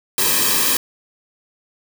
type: noise with comb filter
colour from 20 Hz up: white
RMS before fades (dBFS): -17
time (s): 0.18-0.77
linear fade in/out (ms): 2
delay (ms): 1.4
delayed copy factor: -0.85
effects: none